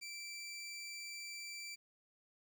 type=tone; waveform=20% pulse; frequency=2337 Hz; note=D7; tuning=9 cents flat; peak=-40 dBFS; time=0.01-1.76 s; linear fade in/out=20 ms; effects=12-bit